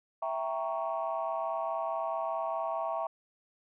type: chord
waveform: sine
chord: E diminished seventh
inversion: none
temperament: equal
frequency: 659.3 / 784 / 932.3 / 1108.7 Hz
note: E5 / G5 / Bb5 / Db6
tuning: 0 / 0 / 0 / 0 cents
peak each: -33 / -37 / -37 / -37 dBFS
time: 0.22-3.07 s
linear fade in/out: 5 ms
effects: tanh soft clip ceiling -22 dBFS